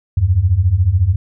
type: beating tone pair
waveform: sine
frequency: 82.41 / 96.41 Hz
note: E2 / G2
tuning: 0 / -28 cents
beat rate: 14 Hz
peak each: -15 / -12 dBFS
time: 0.17-1.16 s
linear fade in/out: 5 ms
effects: none